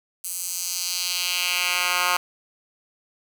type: tone with high-pass filter sweep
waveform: 10% pulse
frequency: 178.8 Hz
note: F3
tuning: 41 cents sharp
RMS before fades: -25 dBFS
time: 0.24-2.17 s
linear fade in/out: 5 ms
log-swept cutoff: 9300 to 1300 Hz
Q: 1.5
effects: none